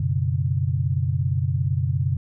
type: chord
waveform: sine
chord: F# suspended fourth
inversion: none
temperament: equal with one note detuned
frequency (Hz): 92.5 / 123.47 / 140.85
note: F#2 / B2 / C#3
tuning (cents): 0 / 0 / +28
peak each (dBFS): -24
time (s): 0-2.17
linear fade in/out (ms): 5
effects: none